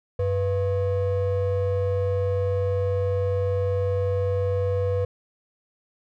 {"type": "ring-modulated tone", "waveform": "triangle", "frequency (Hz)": 293.7, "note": "D4", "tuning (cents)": 0, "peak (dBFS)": -16, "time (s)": [0.19, 5.05], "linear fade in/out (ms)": 5, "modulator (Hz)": 199, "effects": []}